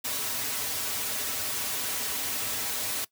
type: noise with comb filter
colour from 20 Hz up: white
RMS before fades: -31 dBFS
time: 0.04-3.05 s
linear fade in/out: 10 ms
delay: 5.7 ms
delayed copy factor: -1
effects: noise-tail reverb RT60 0.1 s tail -20 dB re dry + high-pass 80 Hz 12 dB/octave